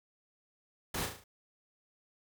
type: noise with echo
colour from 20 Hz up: pink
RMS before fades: -36 dBFS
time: 0.94-1.06 s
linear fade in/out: 5 ms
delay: 36 ms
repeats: 5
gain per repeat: -5 dB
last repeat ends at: 1.24 s
effects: none